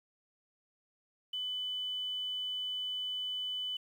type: tone with quantisation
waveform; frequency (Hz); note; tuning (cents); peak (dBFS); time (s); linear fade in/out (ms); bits
sine; 3000; F#7; +23; -34; 1.33-3.77; 5; 10
effects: none